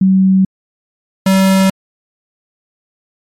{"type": "tone pair in turn", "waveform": ["sine", "square"], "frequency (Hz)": [190, 191.54], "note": ["F#3", "G3"], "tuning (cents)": [46, -40], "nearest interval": "unison", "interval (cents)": 14, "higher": "second", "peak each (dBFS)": [-6, -8], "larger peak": "first", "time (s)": [[0.01, 0.45], [1.26, 1.7]], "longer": "neither", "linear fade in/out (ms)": 5, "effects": ["MP3 64 kbps"]}